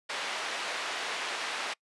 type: band-pass noise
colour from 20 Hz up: white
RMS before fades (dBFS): -35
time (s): 0.09-1.74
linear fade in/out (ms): 10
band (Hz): 490 to 3000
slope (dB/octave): 12
effects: noise-tail reverb RT60 0.1 s tail -26 dB re dry + resampled to 24000 Hz